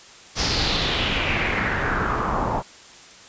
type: noise with low-pass filter sweep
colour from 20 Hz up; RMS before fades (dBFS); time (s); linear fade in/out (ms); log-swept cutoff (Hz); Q
pink; -23; 0.35-2.63; 50; 5500 to 870; 3.4
effects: white hiss -45 dBFS RMS until 3.28 s + resampled to 16000 Hz